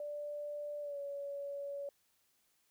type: tone with pitch glide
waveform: sine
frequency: 587.3 to 564.7 Hz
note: D5 to C#5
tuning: 0 to +32 cents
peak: -39 dBFS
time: 0-1.89 s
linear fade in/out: 2 ms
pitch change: -68 cents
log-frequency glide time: 0.81-0.98 s
effects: white hiss -75 dBFS RMS until 2.7 s